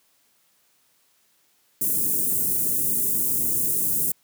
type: band-stop noise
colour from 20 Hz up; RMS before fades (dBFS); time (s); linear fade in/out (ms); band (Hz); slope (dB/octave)
white; -23; 1.81-4.12; 5; 390 to 8800; 24
effects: white hiss -64 dBFS RMS until 4.23 s + high-pass 100 Hz 12 dB/octave